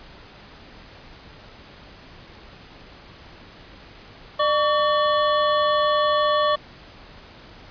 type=tone pair together; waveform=square; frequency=601 / 1135.5 Hz; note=D5 / C#6; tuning=+40 / +41 cents; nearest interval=major seventh; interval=1101 cents; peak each=-21 dBFS; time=4.39-6.56 s; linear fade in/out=10 ms; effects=pink hiss -45 dBFS RMS until 7.7 s + resampled to 11025 Hz